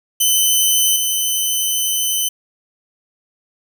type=tone with level steps; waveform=10% pulse; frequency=3036 Hz; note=F#7; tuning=44 cents sharp; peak=-4 / -8 dBFS; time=0.2-2.29 s; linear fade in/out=10 ms; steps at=0.96 s; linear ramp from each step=2 ms; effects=none